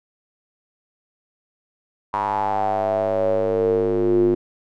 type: tone with band-pass filter sweep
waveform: square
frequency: 50.7 Hz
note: G#1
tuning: 41 cents flat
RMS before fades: -20 dBFS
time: 2.13-4.35 s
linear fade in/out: 10 ms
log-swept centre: 980 to 330 Hz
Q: 7.7
effects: none

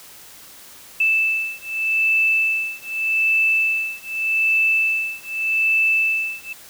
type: beating tone pair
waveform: sine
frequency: 2637 / 2637.83 Hz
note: E7 / E7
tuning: 0 / +1 cents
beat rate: 0.83 Hz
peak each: -20 dBFS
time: 1-6.53 s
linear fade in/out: 5 ms
effects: white hiss -43 dBFS RMS until 6.69 s

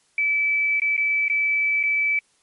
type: tone with dropouts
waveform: sine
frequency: 2307 Hz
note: D7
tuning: 31 cents flat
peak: -18 dBFS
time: 0.18-2.19 s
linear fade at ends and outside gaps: 2 ms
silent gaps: 0.799-0.818 / 0.966-0.977 / 1.282-1.298 / 1.83-1.836 s
effects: white hiss -63 dBFS RMS until 2.42 s + MP3 48 kbps

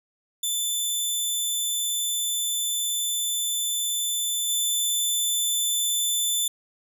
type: tone with level steps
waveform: 15% pulse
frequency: 3521 Hz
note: A7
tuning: in tune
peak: -17 / -15 dBFS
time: 0.43-6.48 s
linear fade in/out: 5 ms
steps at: 4.48 s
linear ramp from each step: 20 ms
effects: none

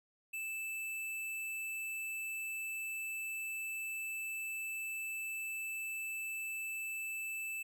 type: tone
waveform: square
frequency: 2637 Hz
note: E7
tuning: in tune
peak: -39 dBFS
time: 0.33-7.63 s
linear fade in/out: 10 ms
effects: none

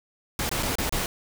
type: noise with dropouts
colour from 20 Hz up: pink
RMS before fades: -27 dBFS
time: 0.39-1.06 s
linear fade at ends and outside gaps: 1 ms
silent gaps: 0.493-0.514 / 0.627-0.631 / 0.755-0.784 / 0.894-0.924 s
effects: none

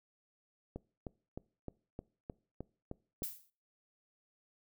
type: click train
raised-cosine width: 2 ms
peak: -28 dBFS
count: 9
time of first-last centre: 0.76-3.222 s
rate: 3.25 Hz
type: noise with exponential decay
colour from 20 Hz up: violet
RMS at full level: -36 dBFS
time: 3.23-3.5 s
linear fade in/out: 1 ms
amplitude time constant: 57 ms
effects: noise-tail reverb RT60 0.4 s tail -23 dB re dry

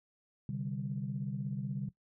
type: chord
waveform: sine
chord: C suspended second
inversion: none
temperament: just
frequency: 130.81 / 147.16 / 196.22 Hz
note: C3 / D3 / G3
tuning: 0 / +4 / +2 cents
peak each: -38 / -38 / -39 dBFS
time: 0.49-1.89 s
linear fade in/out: 2 ms
effects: noise-tail reverb RT60 0.1 s tail -17 dB re dry + tanh soft clip ceiling -25 dBFS

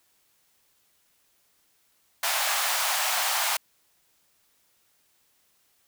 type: high-pass noise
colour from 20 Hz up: pink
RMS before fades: -26 dBFS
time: 2.23-3.57 s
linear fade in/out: 5 ms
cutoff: 660 Hz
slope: 48 dB/octave
effects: white hiss -67 dBFS RMS until 5.87 s

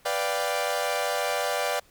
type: chord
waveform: sawtooth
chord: G dominant seventh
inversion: first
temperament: equal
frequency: 493.9 / 587.3 / 698.5 / 784 Hz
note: B4 / D5 / F5 / G5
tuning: 0 / 0 / 0 / 0 cents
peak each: -28 / -25 / -28 / -28 dBFS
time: 0.05-1.8 s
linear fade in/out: 10 ms
effects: pink hiss -59 dBFS RMS until 1.9 s

